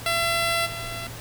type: tone with level steps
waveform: 10% pulse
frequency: 675 Hz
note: E5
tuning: 41 cents sharp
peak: -13 / -24 dBFS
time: 0.06-1.07 s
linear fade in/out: 2 ms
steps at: 0.65 s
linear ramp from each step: 20 ms
effects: added 114 Hz sine -39 dBFS peak until 1.2 s + pink hiss -39 dBFS RMS until 1.2 s